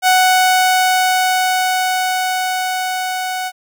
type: tone with level ramp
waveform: sawtooth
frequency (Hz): 742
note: F#5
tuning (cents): +5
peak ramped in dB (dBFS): -5 to -16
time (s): 0.02-3.52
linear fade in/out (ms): 50
effects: none